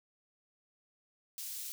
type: high-pass noise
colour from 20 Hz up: white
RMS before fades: -42 dBFS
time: 1.38-1.72 s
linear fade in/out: 0 ms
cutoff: 4000 Hz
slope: 12 dB/octave
effects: none